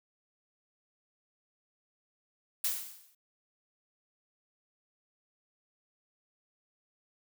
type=noise with exponential decay; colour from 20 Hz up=blue; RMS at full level=-28 dBFS; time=2.64-3.15 s; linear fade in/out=5 ms; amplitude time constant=110 ms; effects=none